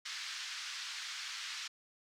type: band-pass noise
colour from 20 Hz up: white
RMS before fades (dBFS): -43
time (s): 0.05-1.68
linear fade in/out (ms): 10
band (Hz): 1300 to 5600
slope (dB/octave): 24
effects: none